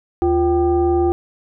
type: tone with frequency modulation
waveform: sine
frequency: 349.2 Hz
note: F4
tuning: in tune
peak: -13 dBFS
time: 0.22-1.12 s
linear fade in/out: 0 ms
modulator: 427 Hz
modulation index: 0.74
effects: none